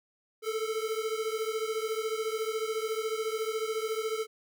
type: beating tone pair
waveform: square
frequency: 435 / 449 Hz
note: A4 / A4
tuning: -20 / +35 cents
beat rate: 14 Hz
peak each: -33 / -35 dBFS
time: 0.42-4.27 s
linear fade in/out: 50 ms
effects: none